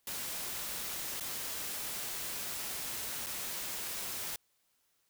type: noise with dropouts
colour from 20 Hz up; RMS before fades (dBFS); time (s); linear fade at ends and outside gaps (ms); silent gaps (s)
white; -39; 0.07-4.36; 2; 1.199-1.207 / 3.263-3.267
effects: white hiss -75 dBFS RMS until 5.09 s